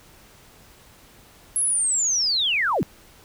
sine linear sweep, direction down, 11040 to 102.9 Hz, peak -19 dBFS, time 1.56-2.83 s, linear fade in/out 0 ms, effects pink hiss -51 dBFS RMS until 3.24 s

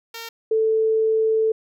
5% pulse / sine tone pair in turn, 458.7 / 441.4 Hz, A#4 / A4, -28 / +5 cents, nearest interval minor second, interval 67 cents, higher first, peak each -21 / -16 dBFS, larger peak second, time 0.14-0.29 / 0.51-1.52 s, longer second, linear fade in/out 5 ms, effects none

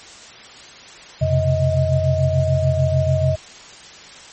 sine tone cluster, 89.7 / 130.6 / 137.4 / 631 Hz, F2 / C3 / C#3 / D#5, +47 / -3 / -15 / +24 cents, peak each -20 dBFS, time 1.21-3.36 s, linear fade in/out 10 ms, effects white hiss -40 dBFS RMS until 4.32 s + MP3 32 kbps

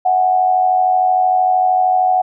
sine tone with amplitude modulation, 740 Hz, F#5, in tune, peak -8 dBFS, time 0.05-2.22 s, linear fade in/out 10 ms, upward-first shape sine, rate 93.1 Hz, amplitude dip 55%, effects none

